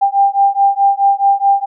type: beating tone pair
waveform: sine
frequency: 792 / 796.7 Hz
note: G5 / G5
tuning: +18 / +28 cents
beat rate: 4.7 Hz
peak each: -12 dBFS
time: 0.01-1.66 s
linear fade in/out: 20 ms
effects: none